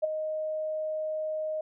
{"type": "tone with ADSR envelope", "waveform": "sine", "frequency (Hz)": 622.3, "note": "D#5", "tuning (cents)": 0, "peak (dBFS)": -20, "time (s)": [0.02, 1.61], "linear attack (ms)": 22, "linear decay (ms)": 13, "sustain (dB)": -9, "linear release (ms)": 4, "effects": []}